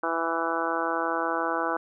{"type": "harmonic tone", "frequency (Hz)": 165.5, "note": "E3", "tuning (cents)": 7, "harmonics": [2, 3, 4, 5, 6, 7, 8, 9], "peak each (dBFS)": [-33, -33, -33, -33, -33, -33, -33, -33], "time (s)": [0.03, 1.77], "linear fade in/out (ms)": 5, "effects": []}